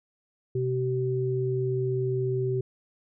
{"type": "tone pair together", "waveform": "sine", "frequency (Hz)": [127.54, 382.2], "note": ["C3", "G4"], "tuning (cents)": [-44, -44], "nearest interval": "octave + perfect fifth", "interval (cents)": 1900, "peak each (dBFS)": -27, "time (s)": [0.55, 2.61], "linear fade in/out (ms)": 5, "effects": []}